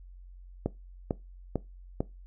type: click train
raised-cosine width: 2 ms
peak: -14 dBFS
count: 4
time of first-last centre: 0.66-2.005 s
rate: 2.23 Hz
effects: noise-tail reverb RT60 0.2 s tail -19 dB re dry + added 45 Hz sine -46 dBFS peak until 2.26 s